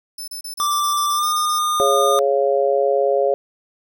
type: tone bursts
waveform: 20% pulse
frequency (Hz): 5274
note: E8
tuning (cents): 0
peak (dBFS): -23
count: 11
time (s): 0.18-1.588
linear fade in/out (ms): 5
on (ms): 98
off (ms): 33
type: tone with pitch glide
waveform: square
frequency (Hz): 1174.7 to 1217.5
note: D6 to D#6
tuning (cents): 0 to -38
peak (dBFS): -18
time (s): 0.6-2.19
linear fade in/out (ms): 0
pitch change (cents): +62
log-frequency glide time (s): 1.13-1.27
type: harmonic tone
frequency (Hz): 138.59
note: C#3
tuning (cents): 0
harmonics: 3 / 4 / 5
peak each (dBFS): -19 / -17 / -22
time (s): 1.8-3.34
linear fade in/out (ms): 0
effects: none